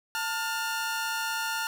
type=tone pair together; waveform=sawtooth; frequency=892 / 1416 Hz; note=A5 / F6; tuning=+23 / +23 cents; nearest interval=minor sixth; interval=800 cents; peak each=-29 / -27 dBFS; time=0.15-1.67 s; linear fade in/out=0 ms; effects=none